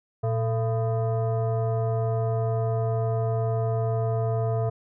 sine tone with frequency modulation, 116.54 Hz, A#2, in tune, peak -22 dBFS, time 0.23-4.7 s, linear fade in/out 10 ms, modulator 561 Hz, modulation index 0.89, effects none

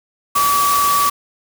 sine tone in noise, 1145 Hz, D6, 44 cents flat, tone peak -13 dBFS, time 0.35-1.1 s, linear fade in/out 10 ms, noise white, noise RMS -21 dBFS, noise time 0.35-1.1 s, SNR +5 dB, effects none

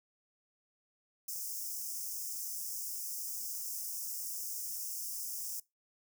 white high-pass noise, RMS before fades -40 dBFS, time 1.28-5.6 s, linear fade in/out 5 ms, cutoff 5100 Hz, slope 96 dB/octave, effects noise-tail reverb RT60 0.2 s tail -22 dB re dry

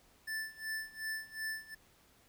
square tone with tremolo, 1760 Hz, A6, in tune, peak -36 dBFS, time 0.27-1.75 s, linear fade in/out 10 ms, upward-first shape sine, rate 2.7 Hz, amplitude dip 90%, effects pink hiss -66 dBFS RMS until 2.28 s

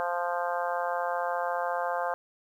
harmonic tone, 174.61 Hz, F3, in tune, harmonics 3 / 4 / 5 / 6 / 7 / 8 / 9, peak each -33 / -32 / -34 / -36 / -38 / -42 / -38 dBFS, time 0-2.14 s, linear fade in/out 0 ms, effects 10-bit

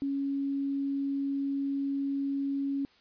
sine tone, 277.2 Hz, C#4, in tune, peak -28 dBFS, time 0.02-2.85 s, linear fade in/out 0 ms, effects white hiss -62 dBFS RMS until 3 s + resampled to 11025 Hz

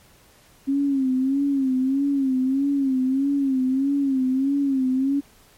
sine tone with vibrato, 269.5 Hz, C#4, 49 cents flat, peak -18 dBFS, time 0.67-5.21 s, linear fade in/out 20 ms, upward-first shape sine, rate 1.6 Hz, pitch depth 82 cents each way, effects pink hiss -54 dBFS RMS until 5.57 s + MP3 64 kbps

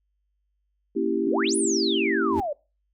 sine chord, A# diminished seventh, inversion none, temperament equal, 233.1 / 277.2 / 329.6 / 392 Hz, A#3 / C#4 / E4 / G4, 0 / 0 / 0 / 0 cents, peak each -29 / -29 / -26 / -26 dBFS, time 0.95-2.41 s, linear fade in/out 20 ms
sine exponential two-way sweep, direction up then down, 233.1 to 10230 to 554 Hz, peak -25 dBFS, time 1.27-2.53 s, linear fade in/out 5 ms, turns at 1.56 s
square tone with exponential growth, 86.4 Hz, F2, 18 cents flat, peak -28 dBFS, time 2.25-2.4 s, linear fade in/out 0 ms, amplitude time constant 31 ms
effects noise-tail reverb RT60 0.3 s tail -23 dB re dry + added 50 Hz sine -70 dBFS peak until 2.93 s

